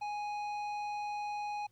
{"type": "tone with tanh clipping", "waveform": "sine", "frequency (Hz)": 830.6, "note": "G#5", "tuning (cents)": 0, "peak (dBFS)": -37, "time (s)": [0.01, 1.67], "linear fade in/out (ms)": 10, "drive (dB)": 11, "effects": ["added 111 Hz sine -70 dBFS peak until 1.71 s", "pink hiss -75 dBFS RMS until 1.71 s"]}